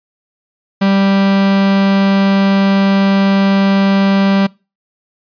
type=tone; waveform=45% pulse; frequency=196 Hz; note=G3; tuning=in tune; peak=-9 dBFS; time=0.81-4.47 s; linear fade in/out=10 ms; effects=noise-tail reverb RT60 0.3 s tail -25 dB re dry + resampled to 11025 Hz